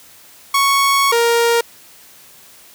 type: tone pair in turn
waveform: sawtooth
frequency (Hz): 1108.7 / 467.8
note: C#6 / A#4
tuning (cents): 0 / +6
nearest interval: octave + minor third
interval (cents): 1494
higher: first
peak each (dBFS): -8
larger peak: neither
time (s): 0.54-1.12 / 1.12-1.61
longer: first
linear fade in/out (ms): 5
effects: white hiss -44 dBFS RMS until 2.74 s + high-pass 60 Hz 12 dB/octave